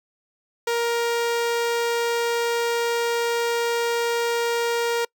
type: tone with notch filter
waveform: sawtooth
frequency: 469.4 Hz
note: A#4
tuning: 12 cents sharp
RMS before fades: -23 dBFS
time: 0.67-5.05 s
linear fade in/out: 5 ms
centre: 11000 Hz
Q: 2
effects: noise-tail reverb RT60 0.1 s tail -26 dB re dry